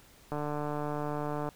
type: click train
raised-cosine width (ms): 1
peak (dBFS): -21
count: 174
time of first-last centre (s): 0.32-1.489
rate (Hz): 148
effects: pink hiss -58 dBFS RMS until 1.55 s